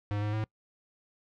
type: tone with pitch steps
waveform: square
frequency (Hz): 103.2 / 105 / 108.5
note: G#2 / G#2 / A2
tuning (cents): -10 / +19 / -24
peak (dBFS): -30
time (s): 0.11-0.44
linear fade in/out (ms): 0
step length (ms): 110
effects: noise-tail reverb RT60 0.1 s tail -25 dB re dry + low-pass 3000 Hz 12 dB/octave